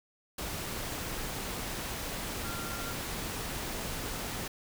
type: tone in noise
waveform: sine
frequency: 1383 Hz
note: F6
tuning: 17 cents flat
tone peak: -42 dBFS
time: 2.44-2.93 s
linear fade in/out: 5 ms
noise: pink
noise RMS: -37 dBFS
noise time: 0.38-4.48 s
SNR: -8 dB
effects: none